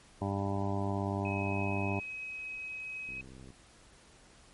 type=harmonic tone; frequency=99 Hz; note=G2; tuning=18 cents sharp; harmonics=1 / 2 / 3 / 4 / 6 / 7 / 8 / 9 / 10; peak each=-34 / -37 / -39 / -40 / -42 / -42 / -43 / -44 / -44 dBFS; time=0.21-2 s; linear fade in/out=10 ms
type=tone; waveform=sine; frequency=2541 Hz; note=D#7; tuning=36 cents sharp; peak=-38 dBFS; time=1.25-3.21 s; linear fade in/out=2 ms
type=click train; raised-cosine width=3 ms; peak=-39 dBFS; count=28; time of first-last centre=3.09-3.504 s; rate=65.2 Hz
effects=pink hiss -59 dBFS RMS until 4.53 s + MP3 48 kbps